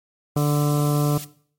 white high-pass noise, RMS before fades -35 dBFS, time 0.36-1.25 s, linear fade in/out 10 ms, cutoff 2500 Hz, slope 12 dB/octave
harmonic tone, 146.83 Hz, D3, in tune, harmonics 1 / 2 / 3 / 4 / 5 / 7 / 8 / 9, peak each -18 / -24 / -28 / -30 / -32 / -35 / -36 / -37 dBFS, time 0.36-1.18 s, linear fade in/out 5 ms
effects noise-tail reverb RT60 0.5 s tail -17 dB re dry + MP3 64 kbps

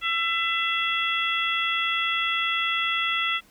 harmonic tone, 670 Hz, E5, 28 cents sharp, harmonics 2 / 3 / 4 / 5, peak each -28 / -28 / -28 / -28 dBFS, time 0.01-3.41 s, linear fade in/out 50 ms, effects pink hiss -57 dBFS RMS until 3.5 s

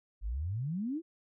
sine exponential sweep, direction up, 45.97 to 349.2 Hz, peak -32 dBFS, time 0.21-1.02 s, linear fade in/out 50 ms, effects none

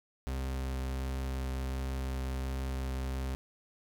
40% pulse tone with vibrato, 65.6 Hz, C2, 5 cents sharp, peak -32 dBFS, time 0.27-3.35 s, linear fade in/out 0 ms, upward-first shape triangle, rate 1.4 Hz, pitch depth 9 cents each way, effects none

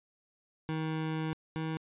25% pulse tone pair in turn, 158.2 / 159.3 Hz, D#3 / D#3, +29 / +41 cents, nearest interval unison, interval 12 cents, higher second, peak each -28 / -29 dBFS, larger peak first, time 0.69-1.33 / 1.56-1.77 s, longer first, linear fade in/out 0 ms, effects resampled to 8000 Hz

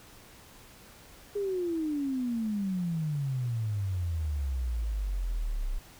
sine exponential sweep, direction down, 415.3 to 31.71 Hz, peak -28 dBFS, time 1.35-5.79 s, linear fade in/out 10 ms, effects pink hiss -53 dBFS RMS until 5.99 s

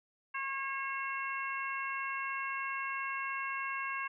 harmonic tone, 543 Hz, C#5, 36 cents flat, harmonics 2 / 3 / 4 / 5, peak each -38 / -40 / -41 / -42 dBFS, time 0.34-4.08 s, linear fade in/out 10 ms, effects none

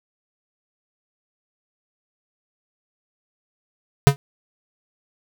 square tone with exponential decay, 140 Hz, C#3, 18 cents sharp, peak -3 dBFS, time 4.07-4.16 s, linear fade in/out 0 ms, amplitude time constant 19 ms, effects none

